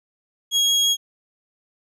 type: tone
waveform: 30% pulse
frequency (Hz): 3298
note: G#7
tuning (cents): -13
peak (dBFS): -13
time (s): 0.51-0.97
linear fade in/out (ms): 50
effects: resampled to 32000 Hz